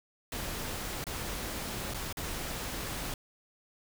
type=noise with dropouts; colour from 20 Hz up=pink; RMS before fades=-37 dBFS; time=0.32-3.14 s; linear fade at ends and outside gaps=2 ms; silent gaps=1.041-1.067 / 1.938-1.944 / 2.127-2.17 s; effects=none